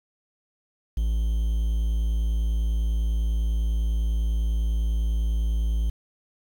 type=tone with quantisation; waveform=triangle; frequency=55 Hz; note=A1; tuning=in tune; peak=-19 dBFS; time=0.97-5.9 s; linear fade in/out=5 ms; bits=8; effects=none